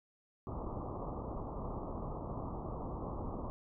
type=low-pass noise; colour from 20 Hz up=pink; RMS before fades=-41 dBFS; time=0.47-3.5 s; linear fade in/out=0 ms; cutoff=1200 Hz; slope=96 dB/octave; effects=none